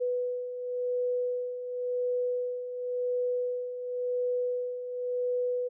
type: beating tone pair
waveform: sine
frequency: 493.9 / 494.83 Hz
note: B4 / B4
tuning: 0 / +3 cents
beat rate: 0.93 Hz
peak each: -36 / -29 dBFS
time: 0-5.69 s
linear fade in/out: 20 ms
effects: none